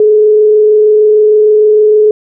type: tone with frequency modulation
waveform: sine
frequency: 425.8 Hz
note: G#4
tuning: 43 cents sharp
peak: -3 dBFS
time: 0-2.11 s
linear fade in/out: 2 ms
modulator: 26.5 Hz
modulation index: 0.21
effects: none